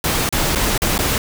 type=noise with dropouts; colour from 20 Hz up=pink; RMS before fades=-18 dBFS; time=0.04-1.18 s; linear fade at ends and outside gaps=2 ms; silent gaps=0.291-0.325 / 0.551-0.557 / 0.778-0.819 / 0.98-0.989 s; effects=none